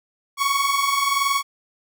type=tone pair together; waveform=sawtooth; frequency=1100 / 1121.2 Hz; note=C#6 / C#6; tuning=-14 / +19 cents; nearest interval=unison; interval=33 cents; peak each=-19 / -17 dBFS; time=0.37-1.43 s; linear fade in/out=50 ms; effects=none